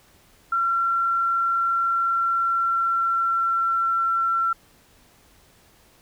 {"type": "tone with pitch glide", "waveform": "sine", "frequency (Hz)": [1363, 1352.8], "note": ["F6", "E6"], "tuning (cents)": [-43, 44], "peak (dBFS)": -19, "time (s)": [0.52, 4.53], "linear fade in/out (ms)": 5, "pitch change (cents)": -13, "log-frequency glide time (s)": [1.85, 3.94], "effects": ["pink hiss -56 dBFS RMS until 6.01 s"]}